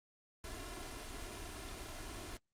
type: noise with comb filter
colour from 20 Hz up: pink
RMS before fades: -45 dBFS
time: 0.44-2.37 s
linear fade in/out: 2 ms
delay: 2.9 ms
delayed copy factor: +0.95
effects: low-pass 10000 Hz 12 dB/octave + Opus 24 kbps